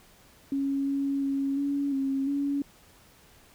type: tone with pitch steps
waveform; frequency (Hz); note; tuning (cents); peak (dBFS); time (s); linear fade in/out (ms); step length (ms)
sine; 275.8 / 277.3 / 275 / 282 / 270.9 / 282.1; C#4 / C#4 / C#4 / C#4 / C#4 / C#4; -9 / +1 / -14 / +30 / -40 / +30; -25; 0.52-2.62; 2; 350
effects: pink hiss -57 dBFS RMS until 3.54 s